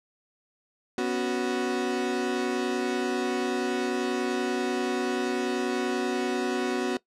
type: chord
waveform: 35% pulse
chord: B suspended second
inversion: none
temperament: equal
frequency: 246.9 / 277.2 / 370 Hz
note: B3 / C#4 / F#4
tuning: 0 / 0 / 0 cents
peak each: -29 / -31 / -26 dBFS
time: 0.98-6.97 s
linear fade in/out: 2 ms
effects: noise-tail reverb RT60 0.1 s tail -19 dB re dry + low-pass 7000 Hz 12 dB/octave